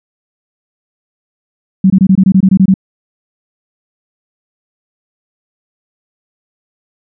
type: tone bursts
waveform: sine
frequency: 190.3 Hz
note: F#3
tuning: 49 cents sharp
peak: -3 dBFS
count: 11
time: 1.84-2.741 s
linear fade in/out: 5 ms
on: 61 ms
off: 23 ms
effects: none